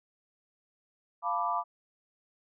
sine chord, B half-diminished seventh, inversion second, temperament equal, 698.5 / 880 / 987.8 / 1174.7 Hz, F5 / A5 / B5 / D6, 0 / 0 / 0 / 0 cents, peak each -34 / -36 / -32 / -32 dBFS, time 1.22-1.64 s, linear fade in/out 50 ms, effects none

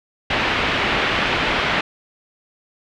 white low-pass noise, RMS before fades -20 dBFS, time 0.3-1.81 s, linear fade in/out 5 ms, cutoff 3000 Hz, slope 24 dB/octave, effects none

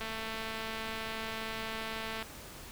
click train, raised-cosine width 0.3 ms, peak -23 dBFS, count 493, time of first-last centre 0.01-2.226 s, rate 222 Hz, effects pink hiss -48 dBFS RMS until 2.71 s

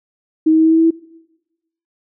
sine tone with pitch steps, 315.9 / 317.9 / 319.9 / 322 / 324 / 326.1 / 328.2 Hz, D#4 / D#4 / D#4 / E4 / E4 / E4 / E4, +26 / +37 / +48 / -41 / -30 / -19 / -8 cents, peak -8 dBFS, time 0.46-0.908 s, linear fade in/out 10 ms, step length 64 ms, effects noise-tail reverb RT60 1.0 s tail -21 dB re dry

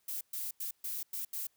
violet noise bursts at uneven times, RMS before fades -38 dBFS, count 6, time 0.08-0.21 / 0.33-0.51 / 0.6-0.71 / 0.84-1.03 / 1.13-1.25 / 1.33-1.47 s, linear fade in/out 5 ms, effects white hiss -74 dBFS RMS until 1.56 s

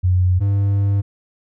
sine / triangle tone pair in turn, 91 / 99.91 Hz, F#2 / G2, -28 / +33 cents, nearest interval major second, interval 161 cents, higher second, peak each -12 dBFS, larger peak neither, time 0.03-0.4 / 0.4-1.02 s, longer second, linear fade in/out 20 ms, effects none

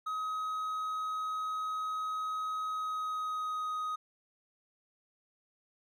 triangle tone with pitch glide, 1267 to 1252.4 Hz, D#6 to D#6, +31 to +11 cents, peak -31 dBFS, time 0.06-3.96 s, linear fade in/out 10 ms, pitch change -20 cents, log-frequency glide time 2.67-3.73 s, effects none

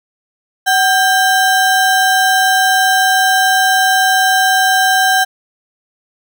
square ring-modulated tone, 1174.7 Hz, D6, in tune, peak -7 dBFS, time 0.66-5.25 s, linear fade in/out 20 ms, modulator 421 Hz, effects none

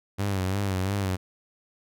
sawtooth tone with vibrato, 96.7 Hz, G2, 23 cents flat, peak -21 dBFS, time 0.18-1.17 s, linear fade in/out 20 ms, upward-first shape sine, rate 2.9 Hz, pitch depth 78 cents each way, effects none

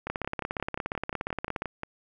two click trains, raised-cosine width 0.5 ms, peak -15 / -18 dBFS, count 27 / 11, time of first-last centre 0.1-1.62 / 0.07-1.834 s, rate 17.1 / 5.67 Hz, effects none

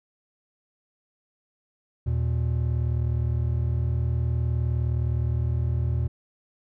triangle tone pair together, 79.3 / 118.82 Hz, D#2 / A#2, +33 / +34 cents, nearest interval perfect fifth, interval 701 cents, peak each -23 dBFS, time 2.06-6.08 s, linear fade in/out 10 ms, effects none

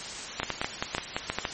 clicks, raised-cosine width 0.3 ms, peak -10 dBFS, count 12, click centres 0.4 / 0.432 / 0.503 / 0.615 / 0.645 / 0.825 / 0.949 / 0.982 / 1.165 / 1.3 / 1.386 / 1.452 s, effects white hiss -37 dBFS RMS until 1.53 s + MP3 32 kbps

